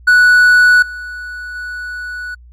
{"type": "tone with level steps", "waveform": "triangle", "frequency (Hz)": 1476, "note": "F#6", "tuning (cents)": -5, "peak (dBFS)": [-3, -22, -20], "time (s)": [0.07, 2.35], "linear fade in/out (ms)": 10, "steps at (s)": [0.82, 1.55], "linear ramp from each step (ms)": 5, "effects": ["added 60 Hz sine -37 dBFS peak until 2.52 s", "MP3 64 kbps"]}